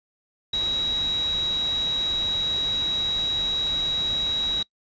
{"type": "tone in noise", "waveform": "sine", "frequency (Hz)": 3850, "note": "B7", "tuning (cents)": -45, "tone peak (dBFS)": -22, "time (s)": [0.53, 4.63], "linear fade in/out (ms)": 5, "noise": "pink", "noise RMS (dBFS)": -37, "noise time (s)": [0.53, 4.63], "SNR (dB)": 12, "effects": ["noise-tail reverb RT60 0.1 s tail -23 dB re dry", "resampled to 16000 Hz"]}